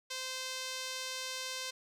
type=tone with band-pass filter; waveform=sawtooth; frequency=518 Hz; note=C5; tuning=17 cents flat; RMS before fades=-40 dBFS; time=0.1-1.71 s; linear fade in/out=10 ms; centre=4900 Hz; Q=1.1; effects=none